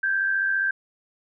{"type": "tone pair together", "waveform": "sine", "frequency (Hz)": [1568, 1662.9], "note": ["G6", "G#6"], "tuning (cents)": [0, 2], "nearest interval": "minor second", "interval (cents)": 102, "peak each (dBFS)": [-21, -30], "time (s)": [0.03, 0.71], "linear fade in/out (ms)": 5, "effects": []}